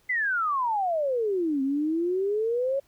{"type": "exponential two-way sweep", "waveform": "sine", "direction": "down then up", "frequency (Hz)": [2060, 264.2, 560], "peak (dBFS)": -23, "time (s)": [0.09, 2.8], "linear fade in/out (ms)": 10, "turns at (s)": 1.62, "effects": ["pink hiss -64 dBFS RMS until 2.87 s"]}